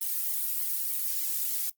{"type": "noise with flanger", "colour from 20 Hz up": "violet", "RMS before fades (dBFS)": -30, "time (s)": [0.01, 1.7], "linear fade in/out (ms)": 5, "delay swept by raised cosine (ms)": [0.93, 2.23], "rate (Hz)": 3.3, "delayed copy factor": 0.8, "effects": ["noise-tail reverb RT60 0.1 s tail -19 dB re dry", "Opus 32 kbps"]}